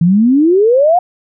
sine exponential sweep, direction up, 161.9 to 740 Hz, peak -6 dBFS, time 0.01-0.99 s, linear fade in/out 5 ms, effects none

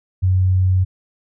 sine tone, 92.9 Hz, F#2, 7 cents sharp, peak -12 dBFS, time 0.22-0.85 s, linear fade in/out 20 ms, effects none

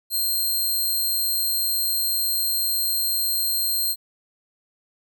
5% pulse tone, 4186 Hz, C8, in tune, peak -14 dBFS, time 0.1-3.96 s, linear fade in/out 50 ms, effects none

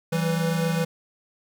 square tone cluster, 164.6 / 192 / 499.5 Hz, E3 / G3 / B4, -2 / -36 / +20 cents, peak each -24 / -30 / -31 dBFS, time 0.12-0.85 s, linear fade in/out 10 ms, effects 10-bit

